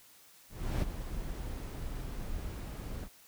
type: noise with ADSR envelope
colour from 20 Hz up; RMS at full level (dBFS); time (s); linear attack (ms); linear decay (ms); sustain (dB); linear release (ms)
brown; -29; 0.49-3.09; 330; 26; -10; 54
effects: white hiss -59 dBFS RMS until 3.27 s